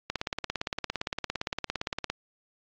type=click train; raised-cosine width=0.2 ms; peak=-12 dBFS; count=36; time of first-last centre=0.1-2.1 s; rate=17.5 Hz; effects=low-pass 5000 Hz 12 dB/octave + AAC 64 kbps